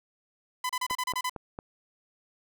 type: tone bursts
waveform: sawtooth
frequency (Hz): 1007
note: B5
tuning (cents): +33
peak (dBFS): -24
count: 8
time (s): 0.64-1.296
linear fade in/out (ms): 5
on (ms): 54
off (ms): 32
type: click train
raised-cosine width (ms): 1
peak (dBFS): -23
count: 4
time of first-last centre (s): 0.91-1.589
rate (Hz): 4.42
effects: none